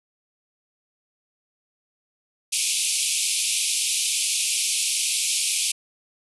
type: band-pass noise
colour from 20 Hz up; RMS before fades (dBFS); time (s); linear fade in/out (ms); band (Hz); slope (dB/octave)
white; -24; 2.52-5.72; 10; 2300 to 11000; 96
effects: none